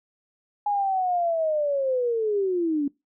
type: linear sweep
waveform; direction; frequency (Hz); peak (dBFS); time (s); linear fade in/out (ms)
sine; down; 832 to 277.2; -21; 0.66-2.88; 5
effects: noise-tail reverb RT60 0.2 s tail -21 dB re dry